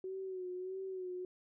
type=tone with vibrato; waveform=sine; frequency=372.4 Hz; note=F#4; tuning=11 cents sharp; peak=-39 dBFS; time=0.04-1.25 s; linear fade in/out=2 ms; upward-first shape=sine; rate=1.6 Hz; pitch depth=49 cents each way; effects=none